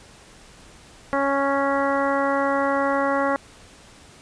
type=harmonic tone; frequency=277.2 Hz; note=C#4; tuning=in tune; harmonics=1 / 2 / 3 / 4 / 5 / 6 / 7; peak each=-26 / -23 / -27 / -26 / -29 / -33 / -32 dBFS; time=1.13-3.36 s; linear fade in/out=0 ms; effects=pink hiss -48 dBFS RMS until 4.21 s + resampled to 22050 Hz